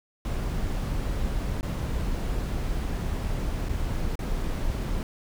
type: noise with dropouts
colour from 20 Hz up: brown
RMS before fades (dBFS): -28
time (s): 0.25-5.03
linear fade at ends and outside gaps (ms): 1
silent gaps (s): 1.61-1.629 / 3.687-3.693 / 4.155-4.191
effects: none